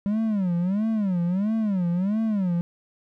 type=tone with vibrato; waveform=triangle; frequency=196 Hz; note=G3; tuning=in tune; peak=-19 dBFS; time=0.06-2.61 s; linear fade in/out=0 ms; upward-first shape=sine; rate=1.5 Hz; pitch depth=230 cents each way; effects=none